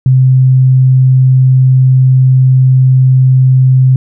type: tone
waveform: sine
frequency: 130 Hz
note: C3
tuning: 11 cents flat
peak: -3 dBFS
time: 0.06-3.96 s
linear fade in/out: 2 ms
effects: none